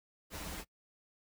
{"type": "noise with comb filter", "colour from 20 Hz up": "pink", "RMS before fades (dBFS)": -43, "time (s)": [0.3, 0.65], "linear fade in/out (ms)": 50, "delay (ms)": 8.4, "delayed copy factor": -0.65, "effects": ["noise-tail reverb RT60 0.1 s tail -23 dB re dry"]}